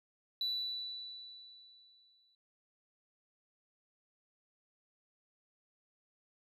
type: tone with exponential decay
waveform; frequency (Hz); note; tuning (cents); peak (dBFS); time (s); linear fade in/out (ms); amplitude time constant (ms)
sine; 3962; B7; +5; -30; 0.41-2.35; 2; 420
effects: tanh soft clip ceiling -30 dBFS